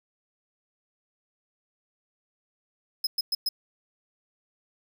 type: tone bursts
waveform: 45% pulse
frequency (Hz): 5110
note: D#8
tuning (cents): +45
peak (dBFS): -24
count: 4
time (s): 3.04-3.49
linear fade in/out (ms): 5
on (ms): 30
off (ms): 110
effects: 10-bit

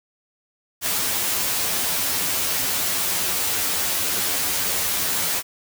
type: noise with comb filter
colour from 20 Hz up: white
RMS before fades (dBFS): -23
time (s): 0.81-5.43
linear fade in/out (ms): 50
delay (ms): 11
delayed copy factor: +0.9
effects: none

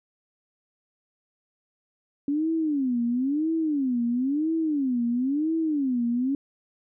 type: tone with vibrato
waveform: sine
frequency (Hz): 277.2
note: C#4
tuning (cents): 0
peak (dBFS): -22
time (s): 2.28-6.35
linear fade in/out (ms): 2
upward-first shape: sine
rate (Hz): 0.99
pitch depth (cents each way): 280
effects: none

